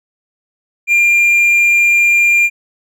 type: tone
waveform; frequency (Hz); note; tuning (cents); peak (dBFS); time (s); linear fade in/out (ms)
triangle; 2395; D7; +33; -6; 0.87-2.5; 50
effects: none